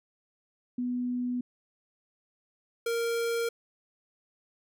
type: tone pair in turn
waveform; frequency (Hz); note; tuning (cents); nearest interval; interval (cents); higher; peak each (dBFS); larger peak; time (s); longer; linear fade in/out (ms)
sine / square; 246.9 / 464.9; B3 / A#4; 0 / -5; major seventh; 1095; second; -28; neither; 0.78-1.41 / 2.86-3.49; neither; 5
effects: none